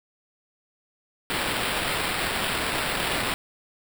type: noise with sample-and-hold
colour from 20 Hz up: violet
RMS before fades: -27 dBFS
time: 1.3-3.34 s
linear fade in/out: 0 ms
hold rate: 6300 Hz
effects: none